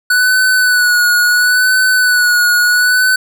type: tone with vibrato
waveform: square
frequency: 1480 Hz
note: F#6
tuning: in tune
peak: -9 dBFS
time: 0.1-3.16 s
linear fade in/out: 5 ms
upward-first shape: sine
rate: 0.73 Hz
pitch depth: 37 cents each way
effects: none